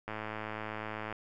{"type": "click train", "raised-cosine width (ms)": 0.5, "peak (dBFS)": -23, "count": 114, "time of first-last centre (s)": [0.08, 1.126], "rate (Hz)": 108, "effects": []}